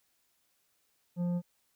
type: tone with tanh clipping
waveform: sine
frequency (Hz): 175.5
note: F3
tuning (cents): +9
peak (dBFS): -30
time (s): 1.16-1.42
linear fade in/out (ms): 50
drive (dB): 8
effects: white hiss -74 dBFS RMS until 1.75 s